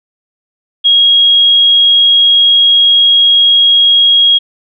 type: tone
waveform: sine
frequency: 3286 Hz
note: G#7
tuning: 19 cents flat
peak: -4 dBFS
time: 0.84-4.39 s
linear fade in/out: 20 ms
effects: none